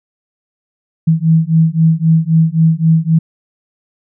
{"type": "beating tone pair", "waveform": "sine", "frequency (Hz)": [160, 163.8], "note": ["D#3", "E3"], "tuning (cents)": [49, -11], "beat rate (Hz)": 3.8, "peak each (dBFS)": -11, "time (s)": [1.07, 3.19], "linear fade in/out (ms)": 10, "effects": []}